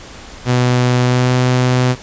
sawtooth tone with pitch glide, 124.3 to 126.11 Hz, B2 to B2, +12 to +37 cents, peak -7 dBFS, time 0.45-1.96 s, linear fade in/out 50 ms, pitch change +25 cents, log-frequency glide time 1.02-1.32 s, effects pink hiss -35 dBFS RMS until 2.02 s + resampled to 16000 Hz

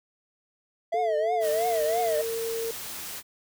triangle tone with vibrato, 659.3 Hz, E5, in tune, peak -22 dBFS, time 0.92-2.22 s, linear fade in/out 10 ms, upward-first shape triangle, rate 3 Hz, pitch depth 180 cents each way
sine tone with pitch glide, 440 to 455.8 Hz, A4 to A#4, 0 to -39 cents, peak -28 dBFS, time 0.94-2.71 s, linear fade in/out 2 ms, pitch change +61 cents, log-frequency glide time 1.36-1.71 s
white noise, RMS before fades -37 dBFS, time 1.4-3.23 s, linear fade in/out 50 ms
effects none

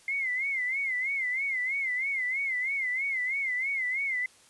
sine tone with vibrato, 2100 Hz, C7, 6 cents sharp, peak -27 dBFS, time 0.08-4.26 s, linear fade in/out 2 ms, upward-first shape sine, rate 3.1 Hz, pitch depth 110 cents each way, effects white hiss -58 dBFS RMS until 4.49 s + resampled to 24000 Hz

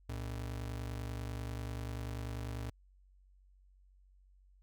square ring-modulated tone, 88.7 Hz, F2, 27 cents sharp, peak -36 dBFS, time 0.09-2.7 s, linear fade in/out 0 ms, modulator 25.1 Hz, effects added 47 Hz sine -61 dBFS peak until 4.62 s

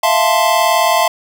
square chord, F major seventh, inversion third, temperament equal, 659.3 / 698.5 / 880 / 1046.5 Hz, E5 / F5 / A5 / C6, 0 / 0 / 0 / 0 cents, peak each -17 dBFS, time 0.03-1.08 s, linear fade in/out 5 ms, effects none

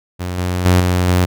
sawtooth tone with level steps, 90.1 Hz, F#2, 45 cents flat, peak -17 / -13 / -5 / -9 / -7 dBFS, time 0.19-1.26 s, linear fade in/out 20 ms, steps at 0.38 / 0.65 / 0.8 / 1.08 s, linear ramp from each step 5 ms, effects none

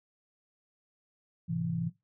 sine tone cluster, 108.4 / 131.5 / 167.2 Hz, A2 / C3 / E3, -25 / +9 / +25 cents, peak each -39 / -37 / -31 dBFS, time 1.48-1.9 s, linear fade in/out 20 ms, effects noise-tail reverb RT60 0.2 s tail -17 dB re dry

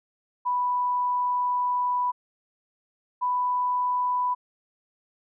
sine tone pair in turn, 987.8 / 991.9 Hz, B5 / B5, 0 / +7 cents, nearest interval unison, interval 7 cents, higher second, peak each -22 dBFS, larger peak neither, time 0.45-2.12 / 3.21-4.35 s, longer first, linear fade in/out 20 ms, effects none

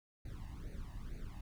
brown noise with flanger, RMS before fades -45 dBFS, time 0.25-1.41 s, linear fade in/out 5 ms, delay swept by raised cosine 0.46 to 1.09 ms, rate 2.2 Hz, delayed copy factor +0.95, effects none

